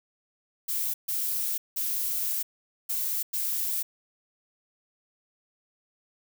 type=noise bursts at uneven times; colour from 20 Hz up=violet; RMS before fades=-29 dBFS; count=5; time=0.68-0.94 / 1.08-1.58 / 1.76-2.43 / 2.89-3.23 / 3.33-3.83 s; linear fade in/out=10 ms; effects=none